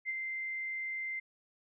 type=tone with ADSR envelope; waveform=sine; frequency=2084 Hz; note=C7; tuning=7 cents flat; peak=-31 dBFS; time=0.05-1.2 s; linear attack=42 ms; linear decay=29 ms; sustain=-4 dB; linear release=10 ms; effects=none